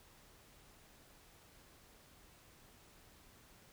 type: silence
effects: pink hiss -63 dBFS RMS until 3.72 s